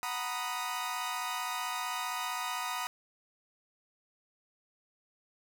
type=chord; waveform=sawtooth; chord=B major seventh; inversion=second; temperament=equal; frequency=740 / 932.3 / 987.8 / 1244.5 Hz; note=F#5 / A#5 / B5 / D#6; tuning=0 / 0 / 0 / 0 cents; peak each=-37 / -37 / -35 / -34 dBFS; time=0.03-2.87 s; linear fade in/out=0 ms; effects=none